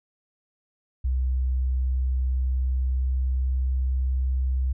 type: tone with pitch glide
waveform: sine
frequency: 64 to 64.71 Hz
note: C2 to C2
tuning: -38 to -19 cents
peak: -21 dBFS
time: 1.04-4.73 s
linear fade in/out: 10 ms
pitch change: +19 cents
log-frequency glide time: 1.5-4.12 s
effects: none